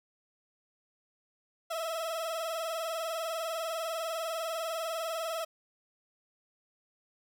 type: tone with vibrato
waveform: 30% pulse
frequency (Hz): 653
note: E5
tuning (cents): -17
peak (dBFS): -30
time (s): 1.7-5.45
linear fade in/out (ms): 10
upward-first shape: triangle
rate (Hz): 20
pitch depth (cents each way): 84
effects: none